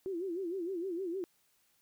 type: tone with vibrato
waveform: sine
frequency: 360 Hz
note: F#4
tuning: 47 cents flat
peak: -34 dBFS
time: 0.06-1.24 s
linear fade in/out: 0 ms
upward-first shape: sine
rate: 6.5 Hz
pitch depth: 150 cents each way
effects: white hiss -72 dBFS RMS until 1.81 s